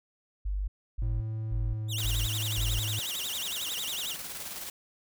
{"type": "tone bursts", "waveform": "sine", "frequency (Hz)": 48.96, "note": "G1", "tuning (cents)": -1, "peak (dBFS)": -28, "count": 5, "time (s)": [0.45, 2.8], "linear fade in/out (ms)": 10, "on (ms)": 230, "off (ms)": 300}
{"type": "tone with pitch glide", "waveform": "triangle", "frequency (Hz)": [110, 107.18], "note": ["A2", "A2"], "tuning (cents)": [0, -45], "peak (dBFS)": -29, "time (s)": [1.02, 2.99], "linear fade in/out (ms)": 0, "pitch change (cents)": -45, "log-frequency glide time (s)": [1.46, 2.12]}
{"type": "tone with vibrato", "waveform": "sawtooth", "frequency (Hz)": 3263, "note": "G#7", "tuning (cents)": -31, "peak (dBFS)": -30, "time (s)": [1.88, 4.17], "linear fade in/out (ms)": 50, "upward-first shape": "sine", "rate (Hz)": 11, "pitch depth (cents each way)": 290}
{"type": "noise with tremolo", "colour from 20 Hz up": "white", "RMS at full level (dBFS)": -38, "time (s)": [1.98, 4.7], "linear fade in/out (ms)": 2, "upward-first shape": "square", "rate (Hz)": 19, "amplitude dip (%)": 35}
{"effects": []}